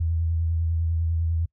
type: tone with vibrato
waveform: sine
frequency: 82.41 Hz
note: E2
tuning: in tune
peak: -21 dBFS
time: 0-1.46 s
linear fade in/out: 10 ms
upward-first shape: sine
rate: 10 Hz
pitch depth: 31 cents each way
effects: noise-tail reverb RT60 0.1 s tail -25 dB re dry